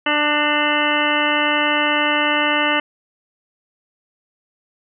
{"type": "harmonic tone with a mistuned harmonic", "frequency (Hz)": 296.5, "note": "D4", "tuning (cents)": 17, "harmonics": [1, 2, 3, 4, 5, 6, 7, 9, 10], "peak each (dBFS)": [-24, -24, -24, -24, -24, -24, -24, -24, -24], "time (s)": [0.06, 2.8], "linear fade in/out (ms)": 5, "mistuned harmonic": 6, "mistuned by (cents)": 23, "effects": []}